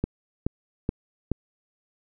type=click train; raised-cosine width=3 ms; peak=-11 dBFS; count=4; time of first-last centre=0.04-1.317 s; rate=2.35 Hz; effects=none